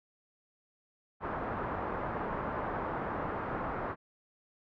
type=low-pass noise; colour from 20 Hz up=white; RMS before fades=-36 dBFS; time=1.2-3.96 s; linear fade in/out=50 ms; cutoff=1300 Hz; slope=24 dB/octave; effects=none